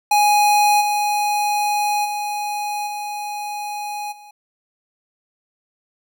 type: tone with level steps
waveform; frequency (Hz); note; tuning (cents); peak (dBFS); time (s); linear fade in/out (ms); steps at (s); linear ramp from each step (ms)
square; 830.6; G#5; 0; -13 / -18 / -23 / -26 / -41; 0.11-4.31; 5; 0.8 / 2.04 / 2.86 / 4.11; 20
effects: none